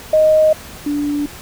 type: tone pair in turn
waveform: sine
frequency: 622.3 / 291.2 Hz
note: D#5 / D4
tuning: 0 / -15 cents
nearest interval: octave + minor second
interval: 1315 cents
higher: first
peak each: -8 / -16 dBFS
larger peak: first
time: 0.13-0.53 / 0.86-1.26 s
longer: neither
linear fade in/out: 5 ms
effects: pink hiss -35 dBFS RMS until 1.41 s